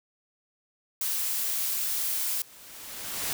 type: noise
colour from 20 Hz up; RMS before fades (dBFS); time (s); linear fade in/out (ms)
blue; -29; 1.01-2.42; 2
type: noise with exponential growth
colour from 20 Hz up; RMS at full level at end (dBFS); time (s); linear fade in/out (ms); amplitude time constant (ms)
white; -29; 1.85-3.33; 1; 320
effects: none